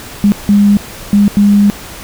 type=tone bursts at uneven times; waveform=sine; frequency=203.7 Hz; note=G#3; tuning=33 cents flat; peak=-4 dBFS; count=4; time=0.24-0.32 / 0.49-0.77 / 1.13-1.28 / 1.37-1.7 s; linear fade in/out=0 ms; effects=pink hiss -29 dBFS RMS until 2.03 s

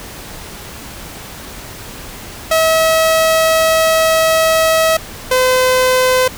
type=tone pair in turn; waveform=sawtooth; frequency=644 / 511.1 Hz; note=E5 / C5; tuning=-41 / -41 cents; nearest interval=major third; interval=400 cents; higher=first; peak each=-6 dBFS; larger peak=neither; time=2.51-4.97 / 5.31-6.28 s; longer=first; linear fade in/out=5 ms; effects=pink hiss -31 dBFS RMS until 6.37 s

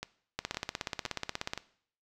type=two click trains; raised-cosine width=0.2 ms; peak=-15 / -19 dBFS; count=20 / 4; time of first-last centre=0.39-1.535 / 0.03-1.576 s; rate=16.6 / 1.94 Hz; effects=noise-tail reverb RT60 0.6 s tail -18 dB re dry

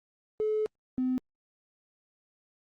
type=tone pair in turn; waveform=triangle; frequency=430.1 / 255.7 Hz; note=A4 / C4; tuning=-39 / -40 cents; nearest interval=major sixth; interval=901 cents; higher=first; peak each=-22 dBFS; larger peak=neither; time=0.4-0.66 / 0.98-1.18 s; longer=first; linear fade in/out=0 ms; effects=tanh soft clip ceiling -23 dBFS + Opus 32 kbps

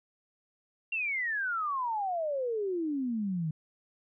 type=exponential sweep; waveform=sine; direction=down; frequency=2773 to 151.4 Hz; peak=-29 dBFS; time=0.92-3.51 s; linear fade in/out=5 ms; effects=none

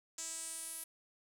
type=tone with band-pass filter sweep; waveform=sawtooth; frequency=325.4 Hz; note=E4; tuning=22 cents flat; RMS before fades=-44 dBFS; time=0.18-0.84 s; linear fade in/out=5 ms; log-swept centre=7200 to 11000 Hz; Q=4.6; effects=10-bit

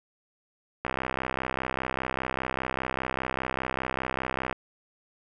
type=click train; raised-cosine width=0.5 ms; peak=-13 dBFS; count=240; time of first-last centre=0.85-4.527 s; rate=65 Hz; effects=none

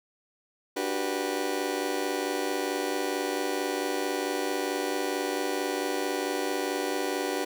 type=chord; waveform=30% pulse; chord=G major seventh; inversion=second; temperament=just; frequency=294 / 367.5 / 392 / 490 Hz; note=D4 / F#4 / G4 / B4; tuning=+2 / -12 / 0 / -14 cents; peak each=-31 dBFS; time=0.76-7.45 s; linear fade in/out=10 ms; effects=none

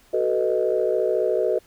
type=chord; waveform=sine; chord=B dominant seventh; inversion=second; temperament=equal with one note detuned; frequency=375.6 / 440 / 493.9 / 622.3 Hz; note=F#4 / A4 / B4 / D#5; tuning=+26 / 0 / 0 / 0 cents; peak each=-24 dBFS; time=0.13-1.59 s; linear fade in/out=10 ms; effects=tanh soft clip ceiling -9 dBFS + pink hiss -56 dBFS RMS until 1.66 s

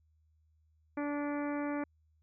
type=harmonic tone; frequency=290.5 Hz; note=D4; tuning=19 cents flat; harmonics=1 / 2 / 3 / 4 / 5 / 6 / 7 / 8; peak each=-34 / -40 / -44 / -46 / -48 / -50 / -51 / -52 dBFS; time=0.97-1.84 s; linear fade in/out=5 ms; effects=added 78 Hz sine -67 dBFS peak until 2.22 s

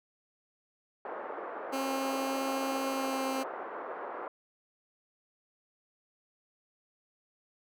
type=band-pass noise; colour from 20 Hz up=pink; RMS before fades=-40 dBFS; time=1.05-4.28 s; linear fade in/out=2 ms; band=390 to 1400 Hz; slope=24 dB/octave
type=tone with pitch glide; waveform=15% pulse; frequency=269 to 265.8 Hz; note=C4 to C4; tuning=+48 to +27 cents; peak=-25 dBFS; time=1.72-3.44 s; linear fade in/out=20 ms; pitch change=-21 cents; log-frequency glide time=2.9-3.24 s
effects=none

